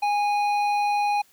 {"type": "tone with hard clipping", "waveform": "sine", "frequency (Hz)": 824, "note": "G#5", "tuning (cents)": -14, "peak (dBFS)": -22, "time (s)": [0.02, 1.22], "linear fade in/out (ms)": 10, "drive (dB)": 9, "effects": ["white hiss -59 dBFS RMS until 1.32 s"]}